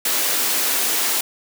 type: high-pass noise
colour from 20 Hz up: white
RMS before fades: -20 dBFS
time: 0.05-1.21 s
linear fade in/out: 5 ms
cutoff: 230 Hz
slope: 24 dB/octave
effects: none